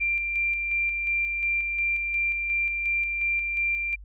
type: tone with tremolo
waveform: sine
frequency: 2371 Hz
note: D7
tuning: 16 cents sharp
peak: -22 dBFS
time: 0-3.96 s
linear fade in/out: 20 ms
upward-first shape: square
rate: 2.8 Hz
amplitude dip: 35%
effects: added 50 Hz sine -41 dBFS peak until 4.04 s